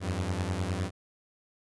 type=beating tone pair; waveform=sawtooth; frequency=87 / 96.8 Hz; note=F2 / G2; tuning=-6 / -21 cents; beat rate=9.8 Hz; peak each=-28 dBFS; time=0-0.91 s; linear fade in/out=50 ms; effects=resampled to 24000 Hz